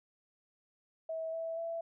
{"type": "tone with pitch steps", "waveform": "sine", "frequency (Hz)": [647, 656, 666], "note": ["E5", "E5", "E5"], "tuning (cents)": [-32, -9, 18], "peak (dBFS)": -35, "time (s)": [1.09, 1.81], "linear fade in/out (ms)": 5, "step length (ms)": 240, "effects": []}